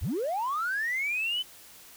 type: linear sweep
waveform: triangle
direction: up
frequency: 40.76 to 3066 Hz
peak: -24 dBFS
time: 0.01-1.43 s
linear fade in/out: 20 ms
effects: tanh soft clip ceiling -24 dBFS + white hiss -51 dBFS RMS until 1.96 s